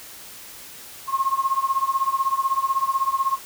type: tone with tremolo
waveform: sine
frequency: 1077 Hz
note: C6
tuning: 50 cents sharp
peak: -15 dBFS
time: 1.07-3.39 s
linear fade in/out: 50 ms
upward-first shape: triangle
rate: 16 Hz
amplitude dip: 95%
effects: white hiss -41 dBFS RMS until 3.45 s